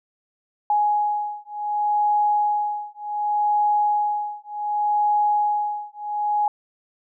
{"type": "beating tone pair", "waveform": "sine", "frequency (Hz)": [834, 834.67], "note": ["G#5", "G#5"], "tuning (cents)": [7, 8], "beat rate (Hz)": 0.67, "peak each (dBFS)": -22, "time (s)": [0.7, 6.48], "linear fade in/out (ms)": 2, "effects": []}